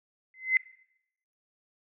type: tone with exponential growth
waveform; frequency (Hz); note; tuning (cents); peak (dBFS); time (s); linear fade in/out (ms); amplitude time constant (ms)
sine; 2053; C7; -33; -16; 0.34-0.57; 1; 48
effects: noise-tail reverb RT60 0.8 s tail -22 dB re dry